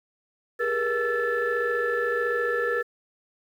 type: tone cluster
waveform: sine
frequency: 403.2 / 424.7 / 478.9 / 1334 / 1742 Hz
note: G4 / G#4 / A#4 / E6 / A6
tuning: +49 / +39 / +47 / +20 / -18 cents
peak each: -33 / -33 / -25 / -31 / -27 dBFS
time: 0.59-2.83 s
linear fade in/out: 20 ms
effects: tanh soft clip ceiling -16 dBFS + 9-bit